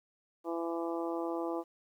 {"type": "harmonic tone", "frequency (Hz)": 167.7, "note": "E3", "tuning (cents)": 30, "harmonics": [2, 3, 4, 5, 6, 7], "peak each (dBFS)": [-35, -39, -41, -43, -45, -46], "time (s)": [0.44, 1.64], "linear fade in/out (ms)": 50, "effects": ["11-bit"]}